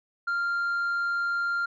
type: tone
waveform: sine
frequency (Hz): 1393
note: F6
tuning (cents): -5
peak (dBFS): -22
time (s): 0.27-1.66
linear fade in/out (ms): 10
effects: tanh soft clip ceiling -24 dBFS